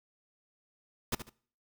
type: noise with echo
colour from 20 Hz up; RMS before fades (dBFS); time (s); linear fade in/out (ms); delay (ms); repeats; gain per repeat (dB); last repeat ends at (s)
pink; -31; 1.12-1.15; 5; 73; 2; -11; 1.296
effects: noise-tail reverb RT60 0.5 s tail -23 dB re dry